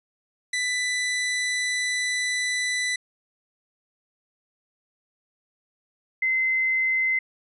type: tone pair in turn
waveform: sawtooth / sine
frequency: 1990 / 2060 Hz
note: B6 / C7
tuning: +13 / -28 cents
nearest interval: minor second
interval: 59 cents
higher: second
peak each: -20 dBFS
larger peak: neither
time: 0.53-2.96 / 6.22-7.19 s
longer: first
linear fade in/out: 5 ms
effects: resampled to 24000 Hz